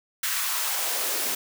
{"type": "noise with high-pass filter sweep", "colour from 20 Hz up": "white", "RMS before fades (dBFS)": -27, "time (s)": [0.23, 1.35], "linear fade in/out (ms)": 5, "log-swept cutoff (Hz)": [1600, 290], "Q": 1.6, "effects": []}